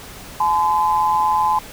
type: tone pair together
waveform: sine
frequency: 854 / 1022 Hz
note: G#5 / C6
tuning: +48 / -41 cents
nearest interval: minor third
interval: 311 cents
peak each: -17 dBFS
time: 0.4-1.59 s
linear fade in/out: 5 ms
effects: pink hiss -37 dBFS RMS until 1.72 s